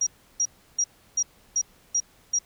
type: tone bursts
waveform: sine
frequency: 5710 Hz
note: F8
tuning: 37 cents sharp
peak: -20 dBFS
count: 7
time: 0.01-2.389 s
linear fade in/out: 5 ms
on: 57 ms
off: 330 ms
effects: pink hiss -58 dBFS RMS until 2.45 s